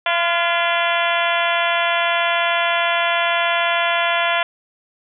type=harmonic tone with a mistuned harmonic; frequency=340.8 Hz; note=F4; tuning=42 cents flat; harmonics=2 / 3 / 4 / 5 / 6 / 7 / 8 / 9 / 10; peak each=-21 / -23 / -24 / -25 / -26 / -26 / -27 / -28 / -28 dBFS; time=0.06-4.43 s; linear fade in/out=2 ms; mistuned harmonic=4; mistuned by=+47 cents; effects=none